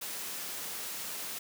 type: high-pass noise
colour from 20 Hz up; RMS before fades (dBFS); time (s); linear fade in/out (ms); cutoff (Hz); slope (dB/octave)
white; -39; 0.01-1.39; 10; 150; 12
effects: none